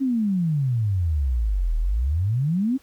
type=exponential two-way sweep; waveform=sine; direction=down then up; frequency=277.2 to 37.88 to 277.2 Hz; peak=-19 dBFS; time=0-2.78 s; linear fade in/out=20 ms; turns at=1.77 s; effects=pink hiss -57 dBFS RMS until 2.82 s